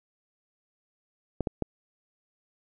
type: clicks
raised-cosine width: 2 ms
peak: -14 dBFS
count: 3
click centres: 1.407 / 1.472 / 1.623 s
effects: none